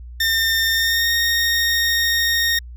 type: tone with pitch glide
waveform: 20% pulse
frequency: 1812 to 1853.3 Hz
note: A#6 to A#6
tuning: -50 to -11 cents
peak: -11 dBFS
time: 0.2-2.59 s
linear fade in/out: 5 ms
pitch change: +39 cents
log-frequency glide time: 0.7-1.12 s
effects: added 60 Hz sine -33 dBFS peak until 2.76 s